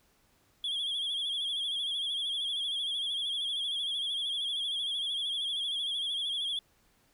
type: tone with vibrato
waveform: sine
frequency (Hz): 3322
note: G#7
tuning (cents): 0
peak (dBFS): -28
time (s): 0.64-6.59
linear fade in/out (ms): 2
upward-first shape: sine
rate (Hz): 13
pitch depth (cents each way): 71
effects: tanh soft clip ceiling -29 dBFS + pink hiss -68 dBFS RMS until 7.13 s